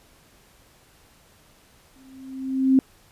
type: tone with exponential growth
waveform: sine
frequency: 264.3 Hz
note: C4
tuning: 18 cents sharp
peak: -11 dBFS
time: 1.96-2.79 s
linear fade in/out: 1 ms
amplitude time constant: 180 ms
effects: pink hiss -56 dBFS RMS until 3.11 s + resampled to 32000 Hz